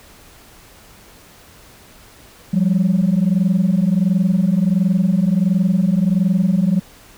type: tone pair together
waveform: sine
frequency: 174.9 / 196.32 Hz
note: F3 / G3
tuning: +3 / +3 cents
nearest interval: major second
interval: 200 cents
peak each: -14 dBFS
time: 2.53-6.8 s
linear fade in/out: 10 ms
effects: tanh soft clip ceiling -9 dBFS + pink hiss -45 dBFS RMS until 7.17 s